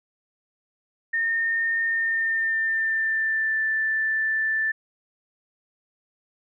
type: tone with pitch glide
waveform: sine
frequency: 1826 to 1764.8 Hz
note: A#6 to A6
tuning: -36 to +5 cents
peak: -21 dBFS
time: 1.13-4.72 s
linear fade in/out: 10 ms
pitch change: -59 cents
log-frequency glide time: 1.84-3.6 s
effects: none